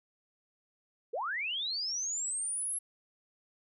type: linear sweep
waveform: sine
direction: up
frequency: 395.7 to 11175 Hz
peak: -32 dBFS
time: 1.13-2.79 s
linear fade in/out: 10 ms
effects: none